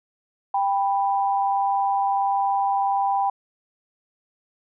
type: tone pair together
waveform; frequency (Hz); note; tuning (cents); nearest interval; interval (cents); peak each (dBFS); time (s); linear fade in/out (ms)
sine; 790.8 / 987.8; G5 / B5; +15 / 0; major third; 385; -20 / -25; 0.54-3.3; 5
effects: none